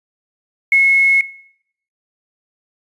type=tone with quantisation; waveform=sine; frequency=2180 Hz; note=C#7; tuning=29 cents flat; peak=-8 dBFS; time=0.72-1.21 s; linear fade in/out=2 ms; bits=6; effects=noise-tail reverb RT60 0.7 s tail -21 dB re dry + resampled to 24000 Hz